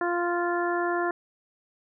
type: harmonic tone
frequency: 348.3 Hz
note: F4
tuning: 5 cents flat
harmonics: 1 / 2 / 3 / 4 / 5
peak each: -27 / -30 / -32 / -33 / -34 dBFS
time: 0.01-1.11 s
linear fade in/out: 2 ms
effects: none